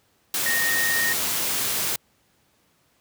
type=tone in noise; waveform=sine; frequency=1853 Hz; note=A#6; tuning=11 cents flat; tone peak=-22 dBFS; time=0.46-1.13 s; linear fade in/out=2 ms; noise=white; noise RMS=-25 dBFS; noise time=0.34-1.96 s; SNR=0 dB; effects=pink hiss -64 dBFS RMS until 3 s + high-pass 80 Hz 12 dB/octave